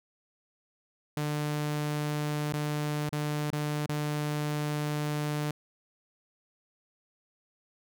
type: tone with dropouts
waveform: sawtooth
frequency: 149.1 Hz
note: D3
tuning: 27 cents sharp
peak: -25 dBFS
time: 1.17-5.51 s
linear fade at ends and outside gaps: 2 ms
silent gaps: 2.524-2.535 / 3.092-3.126 / 3.504-3.528 / 3.862-3.892 s
effects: none